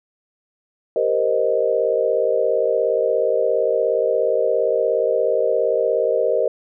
sine chord, C minor seventh, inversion second, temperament equal, 392 / 466.2 / 523.3 / 622.3 Hz, G4 / Bb4 / C5 / Eb5, 0 / 0 / 0 / 0 cents, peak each -25 / -20 / -21 / -21 dBFS, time 0.96-6.48 s, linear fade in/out 2 ms, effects none

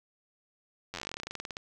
slowing click train, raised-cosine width 0.2 ms, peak -20 dBFS, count 23, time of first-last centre 0.94-1.569 s, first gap 10 ms, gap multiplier 1.09, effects none

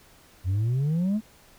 sine exponential sweep, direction up, 88.1 to 224.3 Hz, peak -19 dBFS, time 0.44-1.21 s, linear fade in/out 50 ms, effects tanh soft clip ceiling -21 dBFS + pink hiss -55 dBFS RMS until 1.58 s

